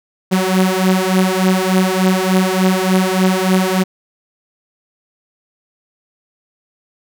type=beating tone pair; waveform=sawtooth; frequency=185.3 / 188.7 Hz; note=F#3 / F#3; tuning=+3 / +34 cents; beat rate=3.4 Hz; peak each=-11 dBFS; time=0.31-3.84 s; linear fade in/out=20 ms; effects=none